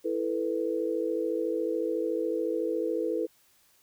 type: chord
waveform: sine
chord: E suspended fourth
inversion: none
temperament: equal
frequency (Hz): 329.6 / 440 / 493.9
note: E4 / A4 / B4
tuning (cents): 0 / 0 / 0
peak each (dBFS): -31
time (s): 0.04-3.27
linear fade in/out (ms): 20
effects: white hiss -64 dBFS RMS until 3.82 s